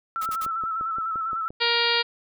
sine tone with vibrato, 1318.5 Hz, E6, in tune, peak -25 dBFS, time 0.16-1.48 s, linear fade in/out 0 ms, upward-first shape square, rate 10 Hz, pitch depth 35 cents each way
white noise bursts, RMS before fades -37 dBFS, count 3, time 0.21-0.459 s, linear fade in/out 10 ms, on 51 ms, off 48 ms
click train, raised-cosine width 2 ms, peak -28 dBFS, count 8, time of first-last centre 0.29-1.505 s, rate 5.76 Hz
harmonic tone, 470 Hz, A#4, 14 cents sharp, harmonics 1 / 2 / 3 / 4 / 5 / 6 / 7 / 8 / 9 / 10, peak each -29 / -29 / -29 / -29 / -29 / -29 / -29 / -29 / -29 / -29 dBFS, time 1.6-2.03 s, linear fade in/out 20 ms
effects none

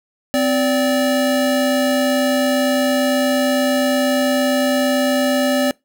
square tone pair together, 258.6 / 580.5 Hz, C4 / D5, -20 / -20 cents, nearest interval octave + major second, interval 1400 cents, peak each -18 dBFS, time 0.34-5.71 s, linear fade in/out 0 ms, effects noise-tail reverb RT60 0.2 s tail -24 dB re dry

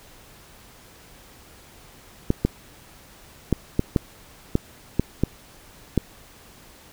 clicks, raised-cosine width 3 ms, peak -5 dBFS, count 9, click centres 2.304 / 2.45 / 3.527 / 3.794 / 3.962 / 4.554 / 4.996 / 5.236 / 5.977 s, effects pink hiss -49 dBFS RMS until 6.92 s

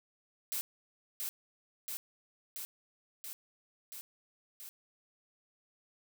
blue noise with echo, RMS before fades -36 dBFS, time 0.52-0.61 s, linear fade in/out 0 ms, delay 680 ms, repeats 6, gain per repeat -2 dB, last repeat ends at 4.69 s, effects none

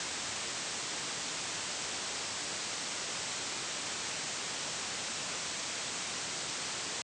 white low-pass noise, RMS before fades -38 dBFS, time 0-7.02 s, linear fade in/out 2 ms, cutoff 8300 Hz, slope 96 dB/octave, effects high-pass 100 Hz 12 dB/octave

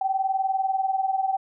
sine tone pair together, 766.8 / 787 Hz, G5 / G5, -38 / +7 cents, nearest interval unison, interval 45 cents, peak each -23 / -27 dBFS, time 0.01-1.37 s, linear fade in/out 5 ms, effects none

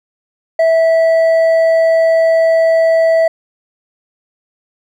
sine tone with hard clipping, 654 Hz, E5, 14 cents flat, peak -9 dBFS, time 0.59-3.28 s, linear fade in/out 5 ms, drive 4 dB, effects none

